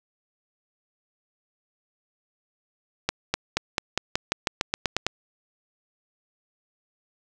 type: accelerating click train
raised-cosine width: 0.2 ms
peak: -5 dBFS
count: 13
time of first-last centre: 3.09-5.066 s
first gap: 250 ms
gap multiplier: 0.92
effects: none